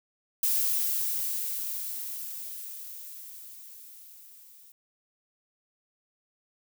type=noise with level ramp; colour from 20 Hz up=violet; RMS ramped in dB=-25 to -54 dBFS; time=0.43-4.72 s; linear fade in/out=2 ms; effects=none